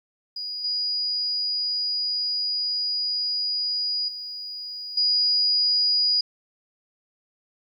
sine tone with level steps, 4901 Hz, D#8, 27 cents flat, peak -29 / -23 / -32 / -18 dBFS, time 0.36-6.21 s, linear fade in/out 5 ms, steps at 0.64 / 4.08 / 4.97 s, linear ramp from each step 5 ms, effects 10-bit

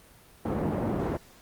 pink band-pass noise, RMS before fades -29 dBFS, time 0.45-1.17 s, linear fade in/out 5 ms, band 100 to 700 Hz, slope 12 dB/octave, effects pink hiss -55 dBFS RMS until 1.41 s + Opus 32 kbps

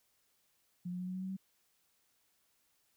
sine tone with pitch steps, 177.6 / 179.77 / 181.96 / 184.18 / 186.43 / 188.7 / 191.01 Hz, F3 / F#3 / F#3 / F#3 / F#3 / F#3 / G3, +29 / -50 / -29 / -8 / +13 / +34 / -45 cents, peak -37 dBFS, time 0.85-1.368 s, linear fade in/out 10 ms, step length 74 ms, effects white hiss -75 dBFS RMS until 2.96 s

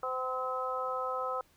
harmonic tone with a mistuned harmonic, 257.5 Hz, C4, 28 cents flat, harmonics 2 / 3 / 4 / 5, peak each -36 / -40 / -39 / -35 dBFS, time 0.03-1.41 s, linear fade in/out 2 ms, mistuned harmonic 3, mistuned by -15 cents, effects pink hiss -66 dBFS RMS until 1.56 s

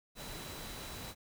sine tone in noise, 3951 Hz, B7, in tune, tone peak -53 dBFS, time 0.15-1.15 s, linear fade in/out 50 ms, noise pink, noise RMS -45 dBFS, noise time 0.15-1.15 s, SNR -11 dB, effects none

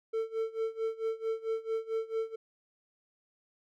triangle tone with tremolo, 447.1 Hz, A4, 28 cents sharp, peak -26 dBFS, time 0.13-2.36 s, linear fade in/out 10 ms, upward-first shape sine, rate 4.5 Hz, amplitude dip 90%, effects none

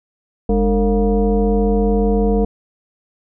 sine tone with frequency modulation, 204.8 Hz, G#3, 24 cents flat, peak -12 dBFS, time 0.49-2.45 s, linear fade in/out 5 ms, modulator 252 Hz, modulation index 1.4, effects none

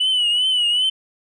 sine tone with vibrato, 2960 Hz, F#7, in tune, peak -13 dBFS, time 0-0.9 s, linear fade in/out 10 ms, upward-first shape triangle, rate 2.6 Hz, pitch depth 80 cents each way, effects tanh soft clip ceiling -14 dBFS

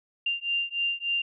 sine beating tone pair, 2786 / 2789.4 Hz, F7 / F7, -5 / -3 cents, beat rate 3.4 Hz, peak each -29 dBFS, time 0.26-1.22 s, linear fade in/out 5 ms, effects none

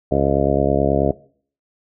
harmonic tone, 69.3 Hz, C#2, in tune, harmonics 1 / 2 / 3 / 4 / 5 / 6 / 7 / 8 / 9 / 10, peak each -25 / -23 / -25 / -23 / -25 / -22 / -26 / -24 / -21 / -26 dBFS, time 0.11-1.12 s, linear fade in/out 10 ms, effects noise-tail reverb RT60 0.5 s tail -20 dB re dry

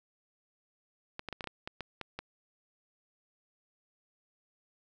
clicks, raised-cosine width 0.3 ms, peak -22 dBFS, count 10, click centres 1.194 / 1.287 / 1.327 / 1.408 / 1.442 / 1.473 / 1.675 / 1.807 / 2.013 / 2.19 s, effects none

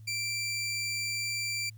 20% pulse tone, 2349 Hz, D7, in tune, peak -26 dBFS, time 0.07-1.7 s, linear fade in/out 10 ms, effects added 109 Hz sine -46 dBFS peak until 1.77 s + white hiss -70 dBFS RMS until 1.77 s

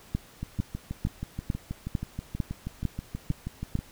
two click trains, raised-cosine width 5 ms, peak -20 / -14 dBFS, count 22 / 9, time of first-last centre 0.43-3.79 / 0.15-3.754 s, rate 6.25 / 2.22 Hz, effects pink hiss -53 dBFS RMS until 3.91 s

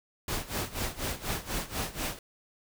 pink noise with tremolo, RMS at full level -31 dBFS, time 0.28-2.19 s, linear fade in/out 2 ms, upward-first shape sine, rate 4.1 Hz, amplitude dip 85%, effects none

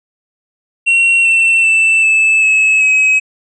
triangle tone with pitch steps, 2732 / 2694 / 2657 / 2621 / 2585 / 2549 Hz, F7 / E7 / E7 / E7 / E7 / D#7, -39 / +37 / +13 / -11 / -34 / +41 cents, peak -6 dBFS, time 0.86-3.2 s, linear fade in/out 20 ms, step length 390 ms, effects resampled to 22050 Hz

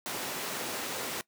pink high-pass noise, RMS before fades -36 dBFS, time 0.06-1.21 s, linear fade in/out 0 ms, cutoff 280 Hz, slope 12 dB/octave, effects noise-tail reverb RT60 0.1 s tail -20 dB re dry

